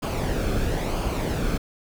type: noise with flanger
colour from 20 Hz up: brown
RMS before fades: -25 dBFS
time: 0.02-1.58 s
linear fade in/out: 10 ms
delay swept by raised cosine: 0.52 to 1.06 ms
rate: 1 Hz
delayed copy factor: -0.5
effects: none